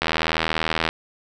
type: click train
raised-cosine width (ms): 0.3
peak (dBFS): -4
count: 71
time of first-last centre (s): 0.02-0.89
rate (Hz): 80.5
effects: none